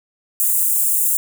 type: high-pass noise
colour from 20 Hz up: white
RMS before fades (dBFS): -17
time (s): 0.4-1.17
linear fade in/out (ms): 0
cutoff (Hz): 7500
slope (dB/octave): 48
effects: none